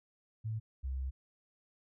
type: tone pair in turn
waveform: sine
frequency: 110.3 / 65.77 Hz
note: A2 / C2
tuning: +5 / +10 cents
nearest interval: major sixth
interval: 895 cents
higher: first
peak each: -34 / -34 dBFS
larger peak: neither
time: 0.44-0.6 / 0.83-1.11 s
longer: second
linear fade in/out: 20 ms
effects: none